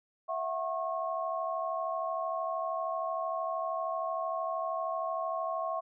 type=tone cluster; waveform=sine; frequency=658 / 731 / 1089 Hz; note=E5 / F#5 / C#6; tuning=-3 / -21 / -31 cents; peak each=-34 / -38 / -35 dBFS; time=0.28-5.81 s; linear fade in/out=20 ms; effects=none